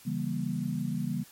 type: chord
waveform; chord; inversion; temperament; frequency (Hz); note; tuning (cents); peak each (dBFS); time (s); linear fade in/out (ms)
sine; C# diminished seventh; none; equal with one note detuned; 138.59 / 164.81 / 196 / 237; C#3 / E3 / G3 / Bb3; 0 / 0 / 0 / +29; -35 / -34 / -34 / -34; 0.05-1.24; 20
effects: white hiss -54 dBFS RMS until 1.31 s + MP3 64 kbps